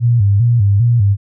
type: tone with vibrato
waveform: sine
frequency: 109.2 Hz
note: A2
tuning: 13 cents flat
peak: -8 dBFS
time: 0-1.17 s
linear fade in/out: 50 ms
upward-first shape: square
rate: 2.5 Hz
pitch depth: 150 cents each way
effects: none